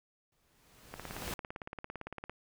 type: noise with exponential growth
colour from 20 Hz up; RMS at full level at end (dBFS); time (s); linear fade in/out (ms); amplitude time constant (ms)
pink; -38; 0.32-1.34; 2; 220
type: click train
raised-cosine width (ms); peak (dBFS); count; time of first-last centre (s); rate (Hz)
0.5; -26; 25; 0.94-2.296; 17.7
effects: none